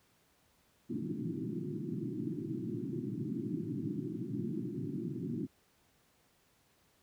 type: band-pass noise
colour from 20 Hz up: white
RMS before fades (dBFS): -38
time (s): 0.89-5.47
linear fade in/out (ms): 20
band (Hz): 110 to 360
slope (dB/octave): 96
effects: pink hiss -70 dBFS RMS until 7.02 s + high-pass 60 Hz 12 dB/octave

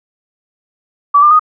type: tone with pitch steps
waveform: sine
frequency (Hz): 1151 / 1195 / 1240.8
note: D6 / D6 / D#6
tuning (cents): -35 / +30 / -5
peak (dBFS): -4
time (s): 1.14-1.395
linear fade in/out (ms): 10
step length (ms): 85
effects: none

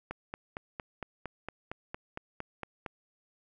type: click train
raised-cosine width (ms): 0.5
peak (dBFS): -22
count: 13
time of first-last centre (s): 0.11-2.862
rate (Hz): 4.36
effects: none

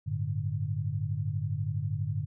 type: chord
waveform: sine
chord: G suspended second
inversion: none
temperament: just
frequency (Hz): 98 / 110.25 / 147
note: G2 / A2 / D3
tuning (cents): 0 / +4 / +2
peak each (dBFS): -33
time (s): 0.06-2.26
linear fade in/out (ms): 20
effects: none

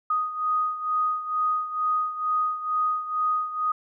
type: beating tone pair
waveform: sine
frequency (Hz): 1244.5 / 1246.7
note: D#6 / D#6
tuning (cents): 0 / +3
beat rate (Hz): 2.2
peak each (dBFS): -24 / -29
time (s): 0.1-3.72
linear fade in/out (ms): 5
effects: none

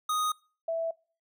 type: tone pair in turn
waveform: square / sine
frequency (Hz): 1244 / 659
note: D#6 / E5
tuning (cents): -1 / -1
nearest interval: major seventh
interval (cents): 1100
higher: first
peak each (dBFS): -27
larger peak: neither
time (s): 0.09-0.32 / 0.68-0.91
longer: neither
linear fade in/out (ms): 5
effects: noise-tail reverb RT60 0.4 s tail -25 dB re dry

